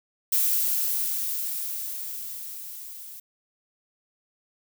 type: noise with level ramp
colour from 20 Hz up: violet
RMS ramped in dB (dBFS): -22 to -42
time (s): 0.32-3.2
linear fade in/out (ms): 5
effects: none